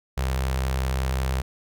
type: tone with notch filter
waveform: sawtooth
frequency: 65.41 Hz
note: C2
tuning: in tune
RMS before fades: -25 dBFS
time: 0.17-1.42 s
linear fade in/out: 10 ms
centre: 270 Hz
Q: 1
effects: none